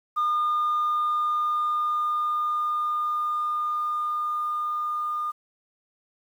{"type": "tone with level ramp", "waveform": "sine", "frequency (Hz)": 1215, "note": "D#6", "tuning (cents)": -42, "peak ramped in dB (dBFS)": [-19, -25], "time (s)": [0.16, 5.32], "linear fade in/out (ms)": 20, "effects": ["tanh soft clip ceiling -19 dBFS", "9-bit"]}